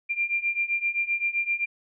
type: beating tone pair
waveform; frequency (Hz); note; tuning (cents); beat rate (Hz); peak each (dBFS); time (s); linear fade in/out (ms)
sine; 2380 / 2387.7; D7 / D7; +22 / +28; 7.7; -28 / -26; 0.09-1.66; 20
effects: none